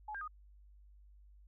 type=tone with pitch steps; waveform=sine; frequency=850 / 1598 / 1237 Hz; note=G#5 / G6 / D#6; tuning=+40 / +33 / -10 cents; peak=-40 dBFS; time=0.08-0.278 s; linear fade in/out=5 ms; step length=66 ms; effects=added 50 Hz sine -57 dBFS peak until 1.47 s